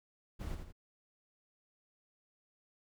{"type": "noise with echo", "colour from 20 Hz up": "brown", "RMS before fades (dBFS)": -40, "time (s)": [0.39, 0.56], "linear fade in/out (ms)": 20, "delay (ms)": 83, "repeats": 2, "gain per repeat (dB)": -6, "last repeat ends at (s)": 0.726, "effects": []}